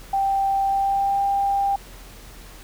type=tone with pitch glide; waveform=sine; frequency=784 to 794.5 Hz; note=G5 to G5; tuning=0 to +23 cents; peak=-18 dBFS; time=0.13-1.76 s; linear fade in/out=5 ms; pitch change=+23 cents; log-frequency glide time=0.65-1.22 s; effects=added 42 Hz sine -42 dBFS peak until 2.63 s + pink hiss -45 dBFS RMS until 2.63 s